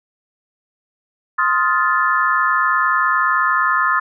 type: chord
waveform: sine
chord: F dominant seventh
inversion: second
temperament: just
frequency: 1047.7 / 1257.2 / 1396.9 / 1746.1 Hz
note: C6 / Eb6 / F6 / A6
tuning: +2 / +18 / 0 / -14 cents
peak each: -19 / -18 / -21 / -19 dBFS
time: 1.38-4 s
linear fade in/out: 10 ms
effects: none